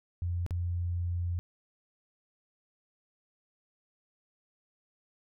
sine tone with dropouts, 87.31 Hz, F2, in tune, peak -29 dBFS, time 0.22-1.39 s, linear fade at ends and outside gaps 0 ms, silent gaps 0.464-0.508 s, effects none

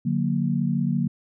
sine chord, D augmented, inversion none, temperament equal with one note detuned, 146.83 / 181.92 / 233.1 Hz, D3 / F#3 / A#3, 0 / -29 / 0 cents, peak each -25 dBFS, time 0.05-1.08 s, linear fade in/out 10 ms, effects none

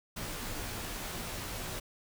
pink noise with comb filter, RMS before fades -39 dBFS, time 0.16-1.8 s, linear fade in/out 10 ms, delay 15 ms, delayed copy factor -0.65, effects none

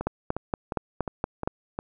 two click trains, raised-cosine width 1 ms, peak -11 / -16 dBFS, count 7 / 6, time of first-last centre 0.07-1.475 / 0.01-1.789 s, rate 4.27 / 2.81 Hz, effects none

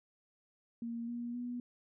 sine tone with pitch steps, 233.1 / 238.4 / 243.8 Hz, A#3 / A#3 / B3, 0 / +39 / -22 cents, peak -37 dBFS, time 0.82-1.6 s, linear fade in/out 2 ms, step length 260 ms, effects none

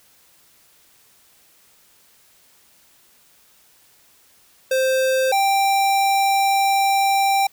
square tone pair in turn, 523.3 / 786 Hz, C5 / G5, 0 / +4 cents, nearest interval perfect fifth, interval 704 cents, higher second, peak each -17 / -16 dBFS, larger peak second, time 4.71-5.32 / 5.32-7.47 s, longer second, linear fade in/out 5 ms, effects white hiss -55 dBFS RMS until 7.52 s

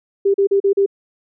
sine tone bursts, 396.1 Hz, G4, 18 cents sharp, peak -11 dBFS, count 5, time 0.25-0.862 s, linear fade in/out 10 ms, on 92 ms, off 38 ms, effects none

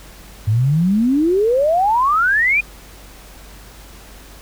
sine exponential sweep, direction up, 101.4 to 2489 Hz, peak -12 dBFS, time 0.47-2.61 s, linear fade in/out 10 ms, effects added 49 Hz sine -40 dBFS peak until 4.41 s + pink hiss -42 dBFS RMS until 4.41 s

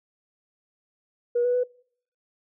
sine tone with pitch steps, 481 / 491.3 / 496.2 Hz, B4 / B4 / B4, -46 / -9 / +8 cents, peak -19 dBFS, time 1.35-1.638 s, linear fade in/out 10 ms, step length 96 ms, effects noise-tail reverb RT60 0.6 s tail -25 dB re dry + tanh soft clip ceiling -15 dBFS

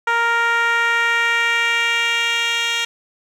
10% pulse tone with band-pass filter sweep, 466.2 Hz, A#4, in tune, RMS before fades -18 dBFS, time 0.07-2.85 s, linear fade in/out 5 ms, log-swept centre 1200 to 3600 Hz, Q 1.6, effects none

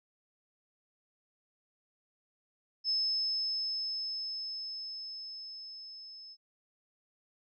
sine tone with level ramp, 5220 Hz, E8, 18 cents flat, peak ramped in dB -27 to -47 dBFS, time 2.84-6.37 s, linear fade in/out 50 ms, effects none

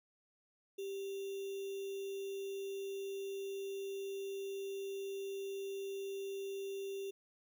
sine tone with sample-and-hold, 392 Hz, G4, in tune, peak -39 dBFS, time 0.78-7.11 s, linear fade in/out 10 ms, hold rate 3150 Hz, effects none

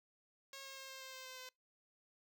5% pulse tone with pitch steps, 544 / 539.3 / 534.7 / 530 / 525.5 / 520.9 / 516.4 / 512 Hz, C#5 / C#5 / C5 / C5 / C5 / C5 / C5 / C5, -33 / -48 / +37 / +22 / +7 / -8 / -23 / -38 cents, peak -38 dBFS, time 0.53-1.49 s, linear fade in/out 2 ms, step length 120 ms, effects noise-tail reverb RT60 0.2 s tail -26 dB re dry

